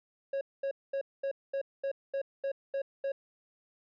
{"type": "tone bursts", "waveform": "triangle", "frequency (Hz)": 549, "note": "C#5", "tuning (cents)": -17, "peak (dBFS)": -28, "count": 10, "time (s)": [0.33, 3.12], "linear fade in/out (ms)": 5, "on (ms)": 81, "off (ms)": 220, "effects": ["resampled to 11025 Hz"]}